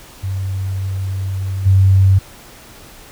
sine tone with level steps, 95.9 Hz, G2, 37 cents flat, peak -18 / -7 dBFS, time 0.23-2.19 s, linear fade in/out 10 ms, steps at 1.65 s, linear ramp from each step 20 ms, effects pink hiss -40 dBFS RMS until 3.11 s

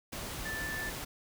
sine tone in noise, 1760 Hz, A6, in tune, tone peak -36 dBFS, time 0.45-0.9 s, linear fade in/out 10 ms, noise pink, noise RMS -40 dBFS, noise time 0.12-1.05 s, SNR +1 dB, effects none

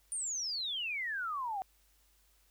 sine exponential sweep, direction down, 9397 to 740 Hz, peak -34 dBFS, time 0.12-1.62 s, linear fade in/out 0 ms, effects added 50 Hz sine -69 dBFS peak until 2.5 s + white hiss -70 dBFS RMS until 2.5 s

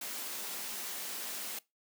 white high-pass noise, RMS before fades -40 dBFS, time 0.01-1.59 s, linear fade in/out 5 ms, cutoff 180 Hz, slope 48 dB/octave, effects noise-tail reverb RT60 0.2 s tail -21 dB re dry

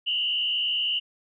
sine tone with frequency modulation, 2922 Hz, F#7, 22 cents flat, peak -23 dBFS, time 0.06-1 s, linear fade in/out 20 ms, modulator 70.3 Hz, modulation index 1.8, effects none

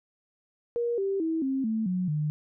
sine tone with pitch steps, 473.6 / 391.4 / 323.5 / 267.3 / 220.9 / 182.6 / 150.91 Hz, A#4 / G4 / E4 / C4 / A3 / F#3 / D3, +27 / -3 / -32 / +37 / +7 / -23 / +47 cents, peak -25 dBFS, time 0.76-2.3 s, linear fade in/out 0 ms, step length 220 ms, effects none

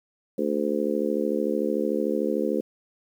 harmonic tone, 73.42 Hz, D2, in tune, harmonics 3 / 4 / 5 / 6 / 7, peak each -29 / -29 / -29 / -29 / -29 dBFS, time 0.38-2.61 s, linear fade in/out 5 ms, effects 9-bit

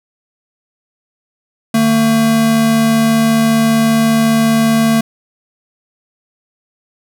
square tone pair together, 150.2 / 225 Hz, D3 / A3, +39 / +39 cents, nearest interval perfect fifth, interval 700 cents, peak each -22 / -10 dBFS, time 1.74-5.01 s, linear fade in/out 5 ms, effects none

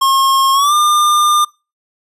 square tone with pitch glide, 1078 to 1203 Hz, C#6 to D6, -49 to +41 cents, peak -10 dBFS, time 0.01-1.45 s, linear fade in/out 10 ms, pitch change +190 cents, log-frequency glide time 0.53-0.74 s, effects noise-tail reverb RT60 0.3 s tail -25 dB re dry + resampled to 32000 Hz

